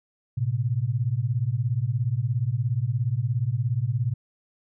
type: beating tone pair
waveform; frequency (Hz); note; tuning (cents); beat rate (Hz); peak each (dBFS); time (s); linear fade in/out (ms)
sine; 111.7 / 128.7; A2 / C3; +27 / -28; 17; -25; 0.37-4.14; 10
effects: none